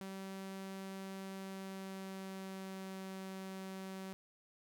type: tone with pitch glide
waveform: sawtooth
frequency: 192.5 to 190.62 Hz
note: G3 to G3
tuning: -31 to -48 cents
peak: -40 dBFS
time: 0.01-4.13 s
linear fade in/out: 0 ms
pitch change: -17 cents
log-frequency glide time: 1.33-3.02 s
effects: none